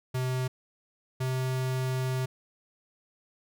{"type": "tone pair in turn", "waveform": "square", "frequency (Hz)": [128.4, 129.52], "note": ["C3", "C3"], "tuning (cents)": [-32, -17], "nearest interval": "unison", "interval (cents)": 15, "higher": "second", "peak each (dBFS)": -28, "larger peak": "neither", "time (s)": [[0.14, 0.48], [1.2, 2.26]], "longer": "second", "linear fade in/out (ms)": 10, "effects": []}